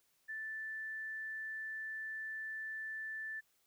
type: tone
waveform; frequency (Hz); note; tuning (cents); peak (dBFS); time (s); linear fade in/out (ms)
sine; 1760; A6; 0; -40; 0.28-3.41; 20
effects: white hiss -75 dBFS RMS until 3.66 s